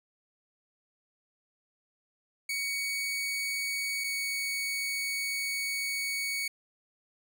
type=tone pair in turn; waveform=sawtooth; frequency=2241 / 2233 Hz; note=C#7 / C#7; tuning=+18 / +12 cents; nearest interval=unison; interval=6 cents; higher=first; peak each=-27 dBFS; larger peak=neither; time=2.49-4.04 / 4.04-6.48 s; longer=second; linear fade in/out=5 ms; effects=none